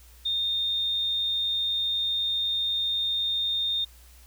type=tone; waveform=sine; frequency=3652 Hz; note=A#7; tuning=36 cents flat; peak=-24 dBFS; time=0.25-3.85 s; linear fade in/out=10 ms; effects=added 60 Hz sine -50 dBFS peak until 4.26 s + white hiss -56 dBFS RMS until 4.26 s